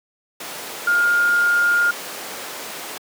sine tone in noise, 1414 Hz, F6, 21 cents sharp, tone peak -14 dBFS, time 0.87-1.91 s, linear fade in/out 5 ms, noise pink, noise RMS -30 dBFS, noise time 0.4-2.98 s, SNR +13 dB, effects high-pass 400 Hz 12 dB/octave

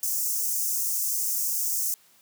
white high-pass noise, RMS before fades -27 dBFS, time 0.03-1.94 s, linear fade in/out 0 ms, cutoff 5600 Hz, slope 48 dB/octave, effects white hiss -59 dBFS RMS until 2.21 s + high-pass 100 Hz 12 dB/octave

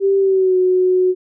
sine tone with pitch glide, 392 to 367.9 Hz, G4 to F#4, 0 to -10 cents, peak -11 dBFS, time 0-1.15 s, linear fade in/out 50 ms, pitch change -110 cents, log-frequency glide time 0.18-0.57 s, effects none

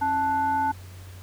sine tone with frequency modulation, 876 Hz, A5, 8 cents flat, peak -21 dBFS, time 0.01-0.72 s, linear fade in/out 10 ms, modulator 605 Hz, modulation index 0.5, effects added 92 Hz sine -40 dBFS peak until 1.22 s + pink hiss -50 dBFS RMS until 1.22 s

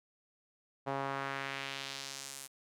sawtooth tone with band-pass filter sweep, 137 Hz, C#3, 20 cents flat, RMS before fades -40 dBFS, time 0.86-2.48 s, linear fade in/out 20 ms, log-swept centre 760 to 10000 Hz, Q 1.3, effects none

